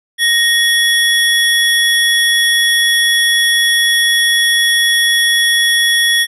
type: tone pair together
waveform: square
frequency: 1864.7 / 3376 Hz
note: A#6 / G#7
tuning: 0 / +28 cents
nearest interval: minor seventh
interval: 1028 cents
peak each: -13 dBFS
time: 0.18-6.27 s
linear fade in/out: 50 ms
effects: resampled to 32000 Hz